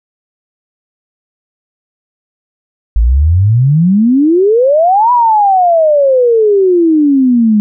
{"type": "exponential two-way sweep", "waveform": "sine", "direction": "up then down", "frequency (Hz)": [51.91, 994, 206.1], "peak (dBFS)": -5, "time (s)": [2.96, 7.6], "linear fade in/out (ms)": 0, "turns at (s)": 5.12, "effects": []}